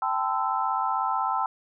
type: chord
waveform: sine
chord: A minor seventh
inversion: third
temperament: equal with one note detuned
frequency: 784 / 880 / 1026.2 / 1318.5 Hz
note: G5 / A5 / C6 / E6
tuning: 0 / 0 / -34 / 0 cents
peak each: -29 dBFS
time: 0.02-1.46 s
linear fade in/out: 2 ms
effects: none